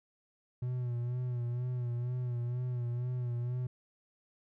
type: tone with vibrato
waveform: triangle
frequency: 122.6 Hz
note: B2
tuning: 12 cents flat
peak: -30 dBFS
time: 0.62-3.67 s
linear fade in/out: 5 ms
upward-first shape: sine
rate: 2.1 Hz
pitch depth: 46 cents each way
effects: none